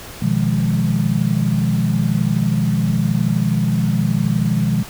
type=chord; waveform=sine; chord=F half-diminished seventh; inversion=second; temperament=equal; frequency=123.47 / 155.56 / 174.61 / 207.7 Hz; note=Cb3 / Eb3 / F3 / Ab3; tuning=0 / 0 / 0 / 0 cents; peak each=-20 dBFS; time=0.22-4.83 s; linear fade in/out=5 ms; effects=pink hiss -35 dBFS RMS until 4.89 s